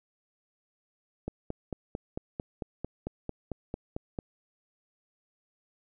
click train, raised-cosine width 2 ms, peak -20 dBFS, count 14, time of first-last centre 1.28-4.188 s, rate 4.47 Hz, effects none

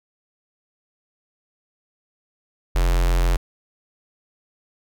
square tone with notch filter, 43.65 Hz, F1, in tune, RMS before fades -18 dBFS, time 2.75-3.37 s, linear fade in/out 10 ms, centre 190 Hz, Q 0.84, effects none

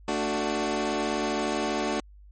20% pulse chord, D major, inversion second, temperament equal with one note detuned, 222.2 / 293.7 / 370 Hz, A3 / D4 / F#4, +17 / 0 / 0 cents, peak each -26 / -25 / -25 dBFS, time 0.08-2 s, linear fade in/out 2 ms, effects added 50 Hz sine -47 dBFS peak until 2.31 s + MP3 32 kbps

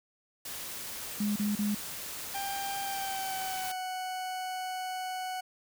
white noise, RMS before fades -40 dBFS, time 0.45-3.72 s, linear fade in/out 5 ms
sine tone bursts, 207.7 Hz, G#3, in tune, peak -27 dBFS, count 3, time 1.2-1.748 s, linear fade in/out 5 ms, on 160 ms, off 34 ms
40% pulse tone with pitch glide, 791 to 742.3 Hz, G5 to F#5, +15 to +5 cents, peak -33 dBFS, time 2.34-5.41 s, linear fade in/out 10 ms, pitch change -110 cents, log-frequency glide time 2.82-3.76 s
effects none

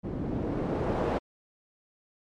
white noise with low-pass filter sweep, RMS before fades -30 dBFS, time 0.03-1.19 s, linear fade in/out 20 ms, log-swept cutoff 240 to 700 Hz, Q 0.97, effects MP3 64 kbps

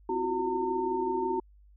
sine tone cluster, 259.6 / 332.1 / 345.1 / 370.6 / 909 Hz, C4 / E4 / F4 / F#4 / A#5, -13 / +13 / -21 / +3 / -44 cents, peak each -37 / -39 / -38 / -30 / -31 dBFS, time 0.09-1.4 s, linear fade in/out 5 ms, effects added 50 Hz sine -54 dBFS peak until 1.76 s

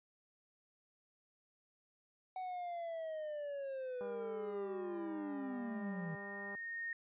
triangle linear sweep, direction down, 751 to 157.4 Hz, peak -38 dBFS, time 2.36-6.15 s, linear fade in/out 2 ms
sine tone with exponential growth, 1847 Hz, A#6, 16 cents flat, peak -38 dBFS, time 3.8-6.93 s, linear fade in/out 2 ms, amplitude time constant 680 ms
click train, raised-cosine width 1 ms, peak -37 dBFS, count 509, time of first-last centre 4.01-6.55 s, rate 200 Hz
effects high-pass 60 Hz 12 dB/octave + resampled to 8000 Hz

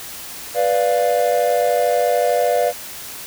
triangle chord, B diminished, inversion none, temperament equal, 493.9 / 587.3 / 698.5 Hz, B4 / D5 / F5, 0 / 0 / 0 cents, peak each -17 dBFS, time 0.54-2.73 s, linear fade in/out 50 ms, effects white hiss -33 dBFS RMS until 3.26 s

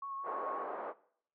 sine tone with vibrato, 1099 Hz, C#6, 15 cents flat, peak -39 dBFS, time 0.02-0.64 s, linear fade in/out 5 ms, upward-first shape sine, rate 5.7 Hz, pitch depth 18 cents each way
pink band-pass noise, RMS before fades -41 dBFS, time 0.23-0.94 s, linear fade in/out 50 ms, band 410 to 1200 Hz, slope 24 dB/octave
effects noise-tail reverb RT60 0.6 s tail -19 dB re dry

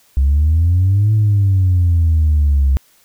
sine exponential two-way sweep, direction up then down, 66 to 108.8 to 66 Hz, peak -8 dBFS, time 0.17-2.77 s, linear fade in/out 0 ms, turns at 1.13 s, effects tanh soft clip ceiling -7 dBFS + white hiss -53 dBFS RMS until 3.04 s

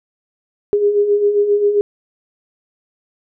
sine beating tone pair, 404.1 / 411.6 Hz, G#4 / G#4, -47 / -16 cents, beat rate 7.5 Hz, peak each -20 / -12 dBFS, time 0.73-1.81 s, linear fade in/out 0 ms, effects none

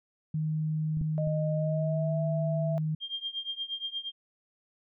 sine tone, 155.56 Hz, D#3, in tune, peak -27 dBFS, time 0.34-2.95 s, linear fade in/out 5 ms
clicks, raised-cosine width 5 ms, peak -31 / -21 / -30 dBFS, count 3, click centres 0.971 / 1.014 / 1.273 s
sine tone with pitch glide, 618 to 658.5 Hz, D#5 to E5, -12 to -2 cents, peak -31 dBFS, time 1.18-2.78 s, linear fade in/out 0 ms, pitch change +110 cents, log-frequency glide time 1.54-2.21 s
sine tone with tremolo, 3201 Hz, G7, 36 cents sharp, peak -29 dBFS, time 3-4.12 s, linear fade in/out 50 ms, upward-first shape triangle, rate 8.5 Hz, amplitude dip 95%
effects none

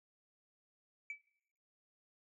sine tone with exponential decay, 2303 Hz, D7, 34 cents flat, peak -35 dBFS, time 1.1-1.21 s, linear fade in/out 2 ms, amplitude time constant 22 ms, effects noise-tail reverb RT60 0.8 s tail -22 dB re dry + tanh soft clip ceiling -37 dBFS

